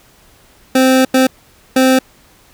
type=tone bursts at uneven times; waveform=25% pulse; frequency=260.6 Hz; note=C4; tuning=7 cents flat; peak=-4 dBFS; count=3; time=0.75-1.05 / 1.14-1.27 / 1.76-1.99 s; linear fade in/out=5 ms; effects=pink hiss -48 dBFS RMS until 2.53 s